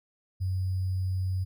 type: tone with sample-and-hold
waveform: sine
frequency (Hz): 93.2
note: F#2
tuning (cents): +13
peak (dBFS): -26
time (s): 0.4-1.45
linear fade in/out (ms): 20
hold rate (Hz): 4900
effects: none